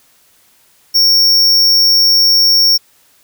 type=tone; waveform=square; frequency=5500 Hz; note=F8; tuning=27 cents flat; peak=-7 dBFS; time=0.94-2.78 s; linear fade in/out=20 ms; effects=white hiss -51 dBFS RMS until 3.23 s